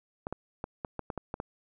clicks, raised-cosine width 1 ms, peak -20 dBFS, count 9, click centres 0.269 / 0.326 / 0.641 / 0.848 / 0.993 / 1.102 / 1.177 / 1.341 / 1.401 s, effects none

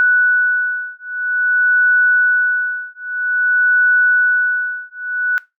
sine beating tone pair, 1480 / 1480.51 Hz, F#6 / F#6, 0 / +1 cents, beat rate 0.51 Hz, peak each -15 dBFS, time 0-5.38 s, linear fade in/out 0 ms, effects noise-tail reverb RT60 0.2 s tail -19 dB re dry

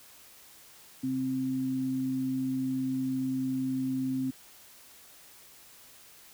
sine tone pair together, 132.86 / 261.6 Hz, C3 / C4, +27 / 0 cents, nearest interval octave, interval 1173 cents, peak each -39 / -28 dBFS, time 1.03-4.31 s, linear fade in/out 10 ms, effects white hiss -54 dBFS RMS until 6.33 s

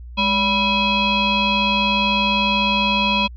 sine tone with frequency modulation, 1760 Hz, A6, in tune, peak -15 dBFS, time 0.17-3.28 s, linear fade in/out 20 ms, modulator 777 Hz, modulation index 2.4, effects added 60 Hz sine -33 dBFS peak until 3.36 s

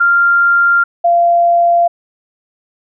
sine tone pair in turn, 1392 / 689.2 Hz, F6 / F5, -6 / -23 cents, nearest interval octave, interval 1217 cents, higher first, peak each -7 dBFS, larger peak neither, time 0-0.84 / 1.04-1.88 s, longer neither, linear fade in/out 10 ms, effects none

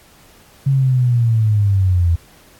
sine linear sweep, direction down, 138.59 to 82.41 Hz, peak -11 dBFS, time 0.66-2.16 s, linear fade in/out 10 ms, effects pink hiss -48 dBFS RMS until 2.59 s + AAC 64 kbps

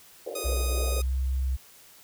white band-pass noise, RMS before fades -36 dBFS, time 0.26-1.01 s, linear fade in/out 5 ms, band 360 to 610 Hz, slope 48 dB/octave
5% pulse tone, 1244.5 Hz, D#6, in tune, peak -21 dBFS, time 0.35-1.02 s, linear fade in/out 5 ms
sine tone with pitch glide, 62.5 to 65.27 Hz, B1 to C2, +21 to -4 cents, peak -24 dBFS, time 0.44-1.57 s, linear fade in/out 20 ms, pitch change +75 cents, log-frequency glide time 0.86-1.13 s
effects white hiss -53 dBFS RMS until 2.03 s

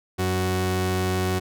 sawtooth tone pair together, 92.7 / 185.4 Hz, F#2 / F#3, +4 / +4 cents, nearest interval octave, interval 1200 cents, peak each -20 / -19 dBFS, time 0.18-1.4 s, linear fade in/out 20 ms, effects none

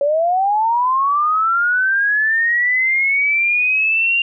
sine linear sweep, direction up, 555 to 2792 Hz, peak -13 dBFS, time 0.01-4.22 s, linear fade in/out 2 ms, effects none

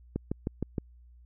click train, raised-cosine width 3 ms, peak -17 dBFS, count 5, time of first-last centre 0.16-0.782 s, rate 6.43 Hz, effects added 60 Hz sine -52 dBFS peak until 1.25 s

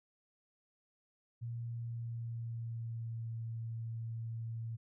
sine tone with pitch glide, 117.4 to 114.12 Hz, A#2 to A#2, +13 to -36 cents, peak -38 dBFS, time 1.41-4.77 s, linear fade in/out 20 ms, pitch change -49 cents, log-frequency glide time 1.6-3.35 s, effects none

